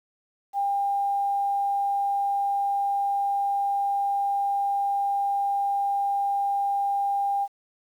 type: tone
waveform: sine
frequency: 800 Hz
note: G5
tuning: 35 cents sharp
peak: -22 dBFS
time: 0.53-7.48 s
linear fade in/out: 50 ms
effects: 9-bit